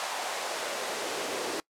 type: noise with high-pass filter sweep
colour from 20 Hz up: pink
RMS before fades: -33 dBFS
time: 0-1.6 s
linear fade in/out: 0 ms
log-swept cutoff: 780 to 360 Hz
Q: 1.9
effects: noise-tail reverb RT60 0.1 s tail -23 dB re dry + low-pass 9000 Hz 12 dB/octave